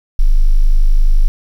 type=tone; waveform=sine; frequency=25.75 Hz; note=G#0; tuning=14 cents flat; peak=-5 dBFS; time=0.19-1.28 s; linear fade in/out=0 ms; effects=7-bit